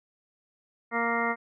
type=harmonic tone; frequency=233.1 Hz; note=A#3; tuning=in tune; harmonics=1 / 2 / 3 / 4 / 5 / 6 / 8 / 9; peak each=-33 / -33 / -33 / -33 / -33 / -33 / -33 / -33 dBFS; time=0.91-1.36 s; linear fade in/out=50 ms; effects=none